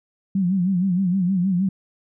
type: tone with vibrato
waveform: sine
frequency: 185 Hz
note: F#3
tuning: in tune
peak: -17 dBFS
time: 0.35-1.69 s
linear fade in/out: 5 ms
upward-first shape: sine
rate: 6.4 Hz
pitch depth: 110 cents each way
effects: none